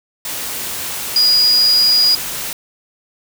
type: tone in noise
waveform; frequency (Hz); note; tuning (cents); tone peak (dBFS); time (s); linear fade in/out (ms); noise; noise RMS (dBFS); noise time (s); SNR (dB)
sine; 4892; D#8; -30; -9; 1.16-2.15; 2; white; -24; 0.25-2.53; +12
effects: none